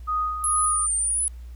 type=tone with tremolo; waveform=sine; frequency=1244.5 Hz; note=D#6; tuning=in tune; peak=-21 dBFS; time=0.07-0.87 s; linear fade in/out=20 ms; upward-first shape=sine; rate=2.3 Hz; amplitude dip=55%
type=linear two-way sweep; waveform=sine; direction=down then up; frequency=10650 to 8790 to 10270 Hz; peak=-21 dBFS; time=0.44-1.28 s; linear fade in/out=0 ms; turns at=0.95 s
effects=added 60 Hz sine -36 dBFS peak until 1.55 s + pink hiss -60 dBFS RMS until 1.55 s